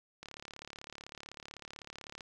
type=click train; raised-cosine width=0.2 ms; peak=-28 dBFS; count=72; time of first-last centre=0.23-2.208 s; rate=35.9 Hz; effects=none